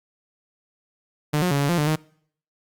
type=tone with pitch steps; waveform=sawtooth; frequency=149.5 / 180.1 / 141.2 / 142 / 173.4 / 148.7 / 155.6 Hz; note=D3 / F#3 / C#3 / C#3 / F3 / D3 / D#3; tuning=+31 / -46 / +32 / +42 / -12 / +22 / 0 cents; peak=-15 dBFS; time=1.33-1.96 s; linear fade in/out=10 ms; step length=90 ms; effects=noise-tail reverb RT60 0.6 s tail -24 dB re dry + Opus 48 kbps